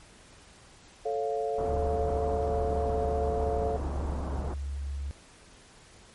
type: chord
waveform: sine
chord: A augmented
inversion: none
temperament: equal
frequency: 440 / 554.4 / 698.5 Hz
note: A4 / C#5 / E#5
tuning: 0 / 0 / 0 cents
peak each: -30 / -34 / -32 dBFS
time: 1.05-3.77 s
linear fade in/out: 10 ms
type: low-pass noise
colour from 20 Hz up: pink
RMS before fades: -36 dBFS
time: 1.58-4.54 s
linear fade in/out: 2 ms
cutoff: 1100 Hz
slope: 24 dB/octave
type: tone with pitch glide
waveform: sine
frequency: 75 to 69.98 Hz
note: D2 to C#2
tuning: +37 to +17 cents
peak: -31 dBFS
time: 1.67-5.11 s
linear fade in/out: 0 ms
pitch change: -120 cents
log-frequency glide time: 1.94-4.6 s
effects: pink hiss -54 dBFS RMS until 6.14 s + MP3 48 kbps